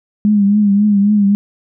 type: tone with vibrato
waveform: sine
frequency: 204.7 Hz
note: G#3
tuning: 25 cents flat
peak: -8 dBFS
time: 0.25-1.35 s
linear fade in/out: 0 ms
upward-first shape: triangle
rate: 3.7 Hz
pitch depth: 69 cents each way
effects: none